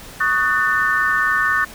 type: chord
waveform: sine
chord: D# half-diminished seventh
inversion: third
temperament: just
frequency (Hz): 1120.1 / 1244.5 / 1493.4 / 1792.1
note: C#6 / D#6 / F#6 / A6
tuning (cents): +18 / 0 / +16 / +31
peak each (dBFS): -23 / -23 / -20 / -18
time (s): 0.2-1.65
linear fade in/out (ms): 10
effects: pink hiss -38 dBFS RMS until 1.74 s

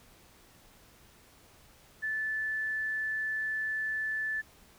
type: tone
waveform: sine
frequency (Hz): 1748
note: A6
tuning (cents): -12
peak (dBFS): -30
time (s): 2.02-4.42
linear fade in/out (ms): 20
effects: pink hiss -59 dBFS RMS until 4.78 s

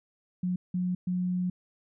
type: tone bursts at uneven times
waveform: sine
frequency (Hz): 180.8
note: F#3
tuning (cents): -40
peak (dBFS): -26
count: 3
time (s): 0.43-0.56 / 0.74-0.95 / 1.07-1.5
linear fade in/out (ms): 5
effects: none

